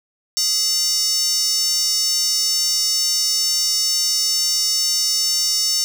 square tone with high-pass filter, 415.3 Hz, G#4, in tune, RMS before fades -19 dBFS, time 0.37-5.84 s, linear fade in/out 0 ms, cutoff 5500 Hz, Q 6, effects none

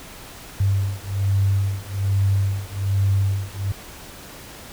sine beating tone pair, 97.6 / 98.8 Hz, G2 / G2, -7 / +14 cents, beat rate 1.2 Hz, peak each -21 dBFS, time 0.6-3.72 s, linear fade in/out 5 ms, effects pink hiss -40 dBFS RMS until 4.72 s

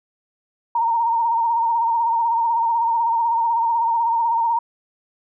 sine tone with vibrato, 925 Hz, A#5, 14 cents flat, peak -16 dBFS, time 0.75-4.59 s, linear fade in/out 5 ms, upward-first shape sine, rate 16 Hz, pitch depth 45 cents each way, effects none

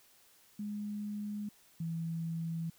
sine tone pair in turn, 207.7 / 164.85 Hz, G#3 / E3, 0 / 0 cents, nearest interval major third, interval 400 cents, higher first, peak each -36 / -34 dBFS, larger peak second, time 0.59-1.49 / 1.8-2.7 s, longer neither, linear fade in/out 5 ms, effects white hiss -64 dBFS RMS until 2.78 s

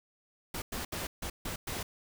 pink noise bursts at uneven times, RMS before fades -37 dBFS, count 6, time 0.54-0.62 / 0.72-0.85 / 0.92-1.07 / 1.22-1.3 / 1.45-1.56 / 1.67-1.83 s, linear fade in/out 5 ms, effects none

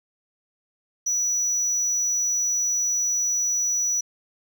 sine tone, 5890 Hz, F#8, 9 cents flat, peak -18 dBFS, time 1.06-4.01 s, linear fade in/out 10 ms, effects tanh soft clip ceiling -20 dBFS + 9-bit

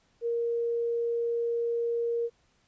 sine tone, 468.3 Hz, A#4, 8 cents sharp, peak -26 dBFS, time 0.21-2.3 s, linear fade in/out 50 ms, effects pink hiss -68 dBFS RMS until 2.67 s + resampled to 16000 Hz

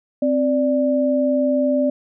sine tone pair together, 261.6 / 587.3 Hz, C4 / D5, 0 / 0 cents, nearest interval octave + major second, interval 1400 cents, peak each -18 dBFS, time 0.22-1.9 s, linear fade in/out 5 ms, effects none

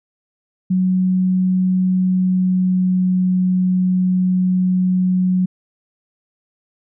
sine tone with pitch glide, 185 to 183.72 Hz, F#3 to F#3, 0 to -12 cents, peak -13 dBFS, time 0.7-5.46 s, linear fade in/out 10 ms, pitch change -12 cents, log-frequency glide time 1.87-3.17 s, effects none

